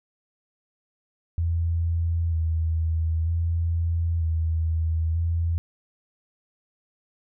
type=tone with vibrato; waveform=sine; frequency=82.41 Hz; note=E2; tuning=in tune; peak=-21 dBFS; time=1.38-5.58 s; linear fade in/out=0 ms; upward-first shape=square; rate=0.53 Hz; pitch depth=29 cents each way; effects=none